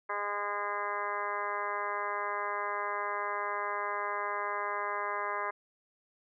harmonic tone, 204.8 Hz, G#3, 24 cents flat, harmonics 2 / 3 / 4 / 5 / 6 / 7 / 8 / 9 / 10, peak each -42 / -41 / -42 / -36 / -38 / -49 / -40 / -47 / -43 dBFS, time 0.09-5.51 s, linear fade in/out 10 ms, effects none

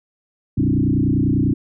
sine tone with frequency modulation, 198.4 Hz, G3, 21 cents sharp, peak -14 dBFS, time 0.57-1.54 s, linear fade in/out 10 ms, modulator 30.1 Hz, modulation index 3.8, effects none

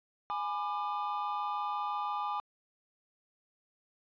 triangle chord, G# diminished, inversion none, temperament just, 830.6 / 996.7 / 1196.1 Hz, G#5 / B5 / D6, 0 / +16 / +31 cents, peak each -34 / -37 / -34 dBFS, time 0.3-2.4 s, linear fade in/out 0 ms, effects resampled to 11025 Hz

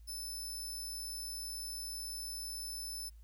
20% pulse tone, 5274 Hz, E8, in tune, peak -35 dBFS, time 0.07-3.1 s, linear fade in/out 20 ms, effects added 55 Hz sine -52 dBFS peak until 3.23 s + white hiss -75 dBFS RMS until 3.23 s

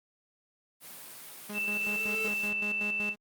white high-pass noise, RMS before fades -46 dBFS, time 0.8-2.52 s, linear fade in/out 50 ms, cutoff 120 Hz, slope 48 dB/octave
square tone with exponential growth, 440 Hz, A4, in tune, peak -34 dBFS, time 1.4-2.28 s, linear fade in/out 1 ms, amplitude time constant 190 ms
sawtooth tone with tremolo, 207.7 Hz, G#3, in tune, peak -33 dBFS, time 1.49-3.16 s, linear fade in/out 10 ms, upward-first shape square, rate 5.3 Hz, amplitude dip 70%
sine tone, 2659 Hz, E7, 14 cents sharp, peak -29 dBFS, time 1.53-3.15 s, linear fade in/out 50 ms
effects Opus 32 kbps

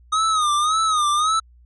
square tone with vibrato, 1244.5 Hz, D#6, in tune, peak -17 dBFS, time 0.12-1.4 s, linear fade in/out 10 ms, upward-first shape sine, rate 1.8 Hz, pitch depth 97 cents each way, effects added 60 Hz sine -47 dBFS peak until 1.65 s + MP3 48 kbps

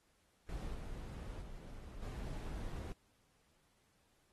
brown noise with level steps, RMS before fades -43 / -46 / -50 / -43 dBFS, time 0.49-2.92 s, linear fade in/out 0 ms, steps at 0.74 / 1.41 / 2.02 s, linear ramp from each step 5 ms, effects pink hiss -75 dBFS RMS until 4.32 s + AAC 32 kbps

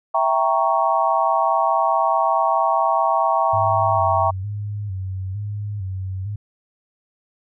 sine chord, E diminished seventh, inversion none, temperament equal, 659.3 / 784 / 932.3 / 1108.7 Hz, E5 / G5 / Bb5 / Db6, 0 / 0 / 0 / 0 cents, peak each -21 dBFS, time 0.14-4.31 s, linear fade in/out 10 ms
sine tone with vibrato, 98.9 Hz, G2, 16 cents sharp, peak -24 dBFS, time 3.53-6.36 s, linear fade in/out 5 ms, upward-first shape square, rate 1.1 Hz, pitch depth 78 cents each way
effects none

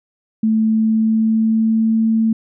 sine tone with pitch glide, 220 to 223.2 Hz, A3 to A3, 0 to +25 cents, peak -12 dBFS, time 0.43-2.33 s, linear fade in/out 5 ms, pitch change +25 cents, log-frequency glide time 0.64-2 s, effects none

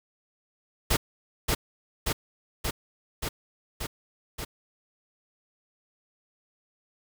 pink noise with echo, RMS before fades -23 dBFS, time 0.9-0.97 s, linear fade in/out 10 ms, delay 580 ms, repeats 6, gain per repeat -2 dB, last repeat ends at 4.45 s, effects none

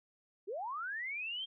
sine linear sweep, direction up, 349.4 to 3222 Hz, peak -37 dBFS, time 0.47-1.46 s, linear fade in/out 20 ms, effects none

